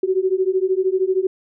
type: beating tone pair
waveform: sine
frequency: 370 / 383 Hz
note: F#4 / G4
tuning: 0 / -40 cents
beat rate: 13 Hz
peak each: -19 dBFS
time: 0.03-1.27 s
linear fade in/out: 5 ms
effects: none